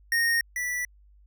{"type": "tone pair in turn", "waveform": "square", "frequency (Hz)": [1855, 1963.5], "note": ["A#6", "B6"], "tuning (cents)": [-9, -11], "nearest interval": "minor second", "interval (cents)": 98, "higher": "second", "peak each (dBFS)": [-22, -28], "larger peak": "first", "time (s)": [[0.12, 0.41], [0.56, 0.85]], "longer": "neither", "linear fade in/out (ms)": 2, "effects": ["added 50 Hz sine -53 dBFS peak until 1.26 s"]}